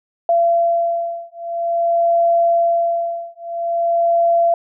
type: beating tone pair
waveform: sine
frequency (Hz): 680 / 680.49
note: F5 / F5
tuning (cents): -46 / -45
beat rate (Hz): 0.49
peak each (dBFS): -17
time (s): 0.29-4.54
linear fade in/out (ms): 2
effects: none